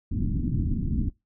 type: low-pass noise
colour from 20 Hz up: pink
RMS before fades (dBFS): -26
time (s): 0.11-1.1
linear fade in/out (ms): 10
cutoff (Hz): 290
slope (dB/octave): 48
effects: noise-tail reverb RT60 0.2 s tail -22 dB re dry